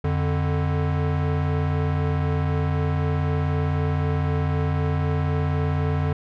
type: tone pair together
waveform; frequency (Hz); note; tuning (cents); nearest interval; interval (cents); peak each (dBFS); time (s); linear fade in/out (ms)
square; 87.31 / 146.83; F2 / D3; 0 / 0; major sixth; 900; -24; 0.04-6.13; 5
effects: low-pass 2000 Hz 12 dB/octave